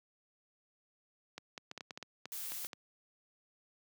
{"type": "clicks", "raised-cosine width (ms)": 0.2, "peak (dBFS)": -26, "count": 12, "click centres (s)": [1.38, 1.578, 1.714, 1.777, 1.808, 1.908, 1.975, 2.027, 2.256, 2.52, 2.648, 2.732]}
{"type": "noise", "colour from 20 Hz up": "blue", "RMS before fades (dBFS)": -42, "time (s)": [2.32, 2.67], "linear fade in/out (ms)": 0}
{"effects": ["high-pass 150 Hz 12 dB/octave"]}